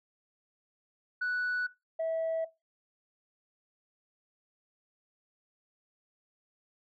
sine tone pair in turn, 1480 / 650.9 Hz, F#6 / E5, 0 / -22 cents, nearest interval octave + major second, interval 1422 cents, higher first, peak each -27 dBFS, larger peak neither, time 1.21-1.67 / 1.99-2.45 s, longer neither, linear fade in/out 10 ms, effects noise-tail reverb RT60 0.2 s tail -17 dB re dry + tanh soft clip ceiling -27 dBFS

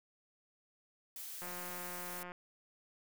blue noise, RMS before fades -46 dBFS, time 1.16-2.23 s, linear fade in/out 2 ms
click train, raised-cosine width 0.5 ms, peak -32 dBFS, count 161, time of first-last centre 1.42-2.319 s, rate 178 Hz
effects none

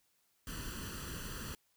pink noise with comb filter, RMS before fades -43 dBFS, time 0.47-1.55 s, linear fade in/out 2 ms, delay 0.67 ms, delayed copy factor +0.8, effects white hiss -75 dBFS RMS until 1.76 s

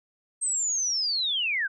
sine linear sweep, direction down, 8372 to 1478 Hz, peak -24 dBFS, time 0.41-1.68 s, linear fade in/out 20 ms, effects none

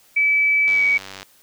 sine tone with pitch glide, 2300 to 2264 Hz, D7 to C#7, -37 to +36 cents, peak -14 dBFS, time 0.16-0.98 s, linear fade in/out 10 ms, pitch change -27 cents, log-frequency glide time 0.71-0.84 s
click train, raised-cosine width 0.2 ms, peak -17 dBFS, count 54, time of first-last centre 0.68-1.23 s, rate 96.4 Hz
effects white hiss -54 dBFS RMS until 1.42 s

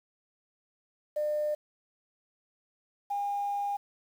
sine tone pair in turn, 600 / 809.5 Hz, D5 / G#5, +37 / -45 cents, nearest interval perfect fourth, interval 518 cents, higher second, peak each -26 / -28 dBFS, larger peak first, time 1.16-1.55 / 3.1-3.77 s, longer second, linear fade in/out 10 ms, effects tanh soft clip ceiling -23 dBFS + 9-bit

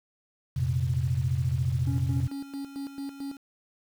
sine chord, F suspended fourth, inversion none, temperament equal, 87.31 / 116.54 / 130.81 Hz, F2 / Bb2 / C3, 0 / 0 / 0 cents, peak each -29 / -30 / -26 dBFS, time 0.56-2.28 s, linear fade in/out 10 ms
triangle tone with tremolo, 277.2 Hz, C#4, in tune, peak -30 dBFS, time 1.87-3.37 s, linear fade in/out 2 ms, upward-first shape square, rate 4.5 Hz, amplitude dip 70%
effects tanh soft clip ceiling -14 dBFS + 8-bit

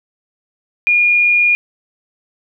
sine tone, 2429 Hz, D#7, 42 cents flat, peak -9 dBFS, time 0.87-1.55 s, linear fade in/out 0 ms, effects none

